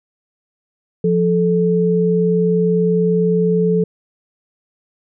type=tone pair together; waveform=sine; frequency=175.2 / 435.5 Hz; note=F3 / A4; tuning=+6 / -18 cents; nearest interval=octave + major third; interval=1576 cents; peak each=-15 dBFS; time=1.04-3.84 s; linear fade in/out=5 ms; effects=none